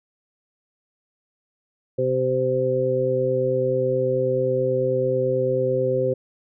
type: harmonic tone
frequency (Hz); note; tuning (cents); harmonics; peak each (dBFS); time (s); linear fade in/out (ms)
129.2; C3; -21; 1 / 2 / 3 / 4; -27 / -32 / -24 / -21; 1.98-6.14; 10
effects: none